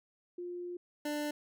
sine / 25% pulse tone pair in turn, 353.2 / 296.3 Hz, F4 / D4, +20 / +15 cents, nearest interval minor third, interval 305 cents, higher first, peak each -38 / -30 dBFS, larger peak second, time 0.38-0.77 / 1.05-1.31 s, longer first, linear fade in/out 5 ms, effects none

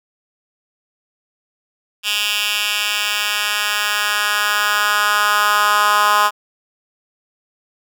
10% pulse tone with high-pass filter sweep, 207.7 Hz, G#3, in tune, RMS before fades -17 dBFS, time 2.03-6.31 s, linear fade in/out 50 ms, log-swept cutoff 2700 to 1100 Hz, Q 2.5, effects none

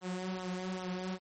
sawtooth tone with flanger, 184.3 Hz, F#3, 7 cents flat, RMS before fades -38 dBFS, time 0.01-1.19 s, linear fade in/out 50 ms, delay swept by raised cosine 0.41 to 4.71 ms, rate 2.5 Hz, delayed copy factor -0.65, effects MP3 32 kbps

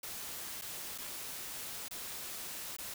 white noise with dropouts, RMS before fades -43 dBFS, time 0.03-2.94 s, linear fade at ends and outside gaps 5 ms, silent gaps 0.614-0.619 / 0.979-0.983 / 1.884-1.909 / 2.767-2.784 s, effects none

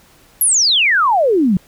sine exponential sweep, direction down, 11840 to 172.8 Hz, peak -10 dBFS, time 0.41-1.57 s, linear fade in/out 2 ms, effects pink hiss -49 dBFS RMS until 1.67 s

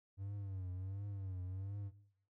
triangle tone with vibrato, 96.1 Hz, G2, 34 cents flat, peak -39 dBFS, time 0.17-1.92 s, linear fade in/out 50 ms, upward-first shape triangle, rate 1.4 Hz, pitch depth 110 cents each way, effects noise-tail reverb RT60 0.7 s tail -17 dB re dry

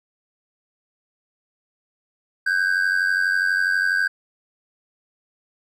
triangle ring-modulated tone, 1568 Hz, G6, in tune, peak -13 dBFS, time 2.46-4.08 s, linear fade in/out 10 ms, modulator 46.1 Hz, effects none

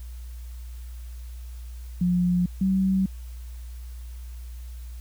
sine tone pair in turn, 178.1 / 190.44 Hz, F3 / G3, +34 / -50 cents, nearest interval minor second, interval 116 cents, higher second, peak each -19 dBFS, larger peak neither, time 2.01-2.46 / 2.61-3.06 s, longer neither, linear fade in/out 5 ms, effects added 60 Hz sine -35 dBFS peak until 5 s + white hiss -55 dBFS RMS until 5 s

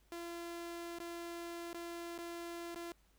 sawtooth tone with dropouts, 341.5 Hz, F4, 39 cents flat, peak -39 dBFS, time 0.12-2.92 s, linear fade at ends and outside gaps 1 ms, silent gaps 0.986-1.001 / 1.731-1.744 / 2.18-2.187 / 2.746-2.759 s, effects added 50 Hz sine -69 dBFS peak until 3.18 s + pink hiss -73 dBFS RMS until 3.18 s

